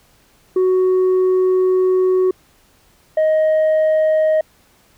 sine tone pair in turn, 371.2 / 625.9 Hz, F#4 / D#5, +6 / +10 cents, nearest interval major sixth, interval 904 cents, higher second, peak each -9 dBFS, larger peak neither, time 0.56-2.31 / 3.17-4.41 s, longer first, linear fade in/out 5 ms, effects tanh soft clip ceiling -11 dBFS + pink hiss -54 dBFS RMS until 4.97 s

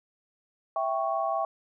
sine chord, C# diminished, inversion first, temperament equal, 659.3 / 784 / 1108.7 Hz, E5 / G5 / C#6, 0 / 0 / 0 cents, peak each -29 / -30 / -31 dBFS, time 0.76-1.45 s, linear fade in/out 2 ms, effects none

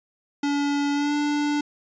square tone with pitch glide, 286 to 293.4 Hz, D4 to D4, -46 to -2 cents, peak -22 dBFS, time 0.43-1.61 s, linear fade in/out 5 ms, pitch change +44 cents, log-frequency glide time 0.93-1.14 s, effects resampled to 16000 Hz

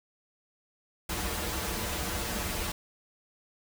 pink noise with comb filter, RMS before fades -33 dBFS, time 1.09-2.72 s, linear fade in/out 5 ms, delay 7.5 ms, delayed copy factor -0.95, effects none

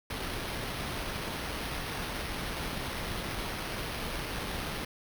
pink noise with sample-and-hold, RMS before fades -36 dBFS, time 0.1-4.85 s, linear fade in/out 5 ms, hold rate 7350 Hz, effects none

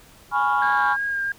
sine chord, C# dominant seventh, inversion second, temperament equal, 830.6 / 987.8 / 1108.7 / 1396.9 Hz, G#5 / B5 / C#6 / E#6, 0 / 0 / 0 / 0 cents, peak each -21 / -24 / -23 / -23 dBFS, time 0.31-0.97 s, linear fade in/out 50 ms
sine tone with vibrato, 1618 Hz, G#6, 46 cents flat, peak -22 dBFS, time 0.62-1.32 s, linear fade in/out 2 ms, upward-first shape triangle, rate 2.9 Hz, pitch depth 24 cents each way
effects tanh soft clip ceiling -11 dBFS + pink hiss -50 dBFS RMS until 1.38 s

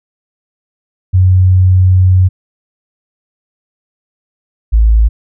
sine tone pair in turn, 92.5 / 54.89 Hz, F#2 / A1, 0 / -3 cents, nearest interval major sixth, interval 903 cents, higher first, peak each -4 dBFS, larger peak neither, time 1.13-2.29 / 4.72-5.09 s, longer first, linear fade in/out 20 ms, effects none

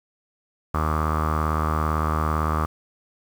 sawtooth tone with low-pass filter, 77.8 Hz, D#2, in tune, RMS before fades -23 dBFS, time 0.74-2.66 s, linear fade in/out 5 ms, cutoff 1200 Hz, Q 8.1, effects 7-bit

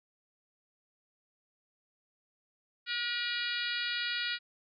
harmonic tone, 479.8 Hz, A#4, 50 cents sharp, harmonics 3 / 4 / 5 / 6 / 7 / 8 / 9 / 10, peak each -37 / -39 / -40 / -40 / -42 / -39 / -42 / -44 dBFS, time 2.86-4.39 s, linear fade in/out 50 ms, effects none

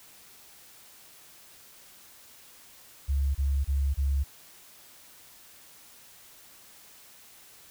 sine tone bursts, 69.3 Hz, C#2, in tune, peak -23 dBFS, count 4, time 3.08-4.241 s, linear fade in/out 20 ms, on 270 ms, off 27 ms, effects white hiss -53 dBFS RMS until 7.7 s

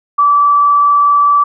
sine tone with frequency modulation, 1157 Hz, D6, 26 cents flat, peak -6 dBFS, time 0.18-1.44 s, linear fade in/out 10 ms, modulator 24.7 Hz, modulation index 0.25, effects none

